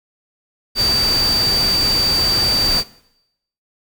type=tone in noise; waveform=sine; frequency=4638 Hz; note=D8; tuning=22 cents flat; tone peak=-14 dBFS; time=0.75-2.84 s; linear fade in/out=50 ms; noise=pink; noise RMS=-23 dBFS; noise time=0.75-2.84 s; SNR=+6 dB; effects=noise-tail reverb RT60 0.8 s tail -19 dB re dry